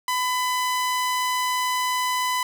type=tone; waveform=sawtooth; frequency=1003 Hz; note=B5; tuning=26 cents sharp; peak=-18 dBFS; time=0.08-2.43 s; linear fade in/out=2 ms; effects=none